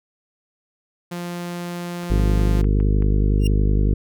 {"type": "tone", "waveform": "sawtooth", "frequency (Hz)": 174.61, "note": "F3", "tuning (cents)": 0, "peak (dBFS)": -23, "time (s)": [1.11, 2.62], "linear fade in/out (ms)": 10}
{"type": "clicks", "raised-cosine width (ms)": 0.5, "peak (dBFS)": -24, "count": 6, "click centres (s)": [2.034, 2.191, 2.398, 2.643, 2.802, 3.023]}
{"type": "harmonic tone", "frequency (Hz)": 50.8, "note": "G#1", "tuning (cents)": -38, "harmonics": [1, 2, 3, 4, 5, 6, 7, 8, 9], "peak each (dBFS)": [-16, -22, -26, -28, -30, -32, -33, -34, -35], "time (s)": [2.1, 3.94], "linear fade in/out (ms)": 5}
{"type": "tone with exponential growth", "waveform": "sawtooth", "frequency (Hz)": 2794, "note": "F7", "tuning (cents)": 0, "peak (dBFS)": -21, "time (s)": [3.39, 3.47], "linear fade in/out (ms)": 2, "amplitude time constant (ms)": 17}
{"effects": []}